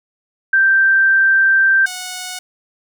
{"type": "tone pair in turn", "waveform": ["sine", "5% pulse"], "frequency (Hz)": [1568, 734], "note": ["G6", "F#5"], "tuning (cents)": [0, -14], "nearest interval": "octave + minor second", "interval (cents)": 1314, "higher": "first", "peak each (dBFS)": [-9, -14], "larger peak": "first", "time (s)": [[0.53, 1.86], [1.86, 2.39]], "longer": "first", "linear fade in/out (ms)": 5, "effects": []}